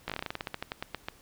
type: slowing click train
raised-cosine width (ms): 0.3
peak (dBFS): -17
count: 18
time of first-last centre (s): 0.08-1.085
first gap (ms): 17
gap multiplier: 1.14
effects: pink hiss -58 dBFS RMS until 1.21 s